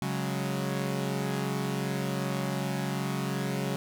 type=chord; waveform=sawtooth; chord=C# suspended fourth; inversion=none; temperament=equal; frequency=138.59 / 185 / 207.7 Hz; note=C#3 / F#3 / G#3; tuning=0 / 0 / 0 cents; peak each=-28 / -29 / -32 dBFS; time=0.02-3.76 s; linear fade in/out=0 ms; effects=none